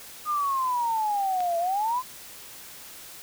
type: exponential two-way sweep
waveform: sine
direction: down then up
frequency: 1236 to 670 to 1047 Hz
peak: -23 dBFS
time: 0.25-2.03 s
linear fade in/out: 50 ms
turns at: 1.58 s
type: click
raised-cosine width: 0.2 ms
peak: -21 dBFS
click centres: 1.405 s
effects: white hiss -44 dBFS RMS until 3.22 s